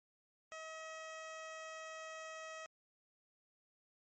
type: tone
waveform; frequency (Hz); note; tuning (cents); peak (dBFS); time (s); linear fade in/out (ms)
15% pulse; 638; D#5; +43; -40; 0.52-2.66; 0
effects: MP3 32 kbps